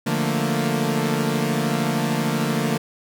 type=chord; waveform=sawtooth; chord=Bb major seventh; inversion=first; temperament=equal; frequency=146.83 / 174.61 / 220 / 233.1 Hz; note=D3 / F3 / A3 / Bb3; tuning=0 / 0 / 0 / 0 cents; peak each=-21 / -23 / -22 / -21 dBFS; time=0.06-2.78 s; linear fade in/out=10 ms; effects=none